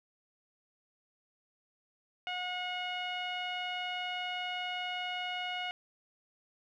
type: tone with low-pass filter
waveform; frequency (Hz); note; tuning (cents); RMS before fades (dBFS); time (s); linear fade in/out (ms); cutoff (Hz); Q
sawtooth; 725; F#5; -35; -37; 2.27-5.71; 0; 2700; 6
effects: none